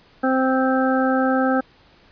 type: harmonic tone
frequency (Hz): 261.6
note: C4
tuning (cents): 0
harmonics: 1 / 2 / 3 / 5 / 6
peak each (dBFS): -19 / -22 / -24 / -26 / -27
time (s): 0.23-1.61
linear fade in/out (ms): 10
effects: pink hiss -53 dBFS RMS until 2.11 s + resampled to 11025 Hz